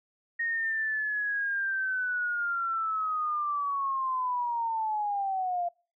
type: linear sweep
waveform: sine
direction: down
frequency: 1864.7 to 688 Hz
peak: -27 dBFS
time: 0.39-5.69 s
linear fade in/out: 10 ms
effects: noise-tail reverb RT60 0.4 s tail -26 dB re dry